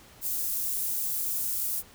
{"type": "high-pass noise", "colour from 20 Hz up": "white", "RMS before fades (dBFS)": -30, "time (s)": [0.21, 1.83], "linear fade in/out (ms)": 50, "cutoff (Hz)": 10000, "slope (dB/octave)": 12, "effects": ["pink hiss -53 dBFS RMS until 1.94 s"]}